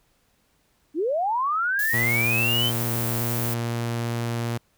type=linear sweep; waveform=sine; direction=up; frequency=277.2 to 3136 Hz; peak=-21 dBFS; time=0.94-2.72 s; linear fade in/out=50 ms
type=noise; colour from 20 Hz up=violet; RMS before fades=-30 dBFS; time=1.79-3.54 s; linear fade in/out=2 ms
type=tone; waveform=sawtooth; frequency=117.5 Hz; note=A#2; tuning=14 cents sharp; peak=-21 dBFS; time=1.93-4.58 s; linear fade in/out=10 ms
effects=pink hiss -66 dBFS RMS until 4.77 s